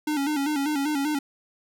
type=tone with vibrato; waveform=square; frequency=290 Hz; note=D4; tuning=22 cents flat; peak=-24 dBFS; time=0.07-1.19 s; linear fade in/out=5 ms; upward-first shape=square; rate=5.1 Hz; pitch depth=76 cents each way; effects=none